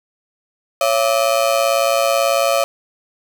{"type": "ring-modulated tone", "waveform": "35% pulse", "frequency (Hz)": 614, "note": "D#5", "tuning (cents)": -23, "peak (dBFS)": -9, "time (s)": [0.81, 2.64], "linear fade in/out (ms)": 0, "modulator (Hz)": 59.1, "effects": ["7-bit"]}